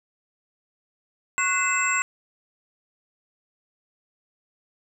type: tone cluster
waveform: sine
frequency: 1101 / 1483 / 2051 / 2624 / 7550 Hz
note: C#6 / F#6 / C7 / E7 / A#8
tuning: -12 / +4 / -35 / -9 / +21 cents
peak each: -27 dBFS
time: 1.38-2.02 s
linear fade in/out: 0 ms
effects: none